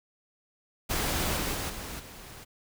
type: noise with level steps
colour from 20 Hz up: pink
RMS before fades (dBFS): -29 / -31 / -33 / -39 / -46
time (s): 0.89-2.45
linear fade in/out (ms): 20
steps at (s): 1.36 / 1.54 / 1.69 / 1.99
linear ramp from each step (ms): 10
effects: none